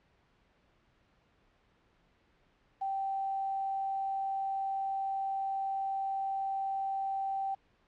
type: tone with quantisation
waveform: sine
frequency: 779 Hz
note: G5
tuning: 11 cents flat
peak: -31 dBFS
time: 2.81-7.55 s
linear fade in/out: 10 ms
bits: 9
effects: pink hiss -69 dBFS RMS until 7.87 s + low-pass 3000 Hz 12 dB/octave